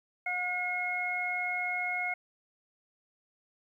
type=harmonic tone; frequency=721 Hz; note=F#5; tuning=45 cents flat; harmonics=1 / 2 / 3; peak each=-36 / -40 / -31 dBFS; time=0.26-2.14 s; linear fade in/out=5 ms; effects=11-bit